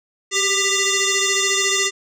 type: tone with frequency modulation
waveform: sine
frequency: 1975.5 Hz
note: B6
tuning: in tune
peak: -14 dBFS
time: 0.31-1.91 s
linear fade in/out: 50 ms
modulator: 793 Hz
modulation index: 6.8
effects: tanh soft clip ceiling -14 dBFS